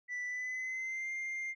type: tone with pitch glide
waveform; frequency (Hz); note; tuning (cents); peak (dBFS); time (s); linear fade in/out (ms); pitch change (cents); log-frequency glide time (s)
sine; 1975.5 to 2105; B6 to C7; 0 to +10; -33; 0.08-1.55; 50; +110; 0.25-1.1
effects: tanh soft clip ceiling -35 dBFS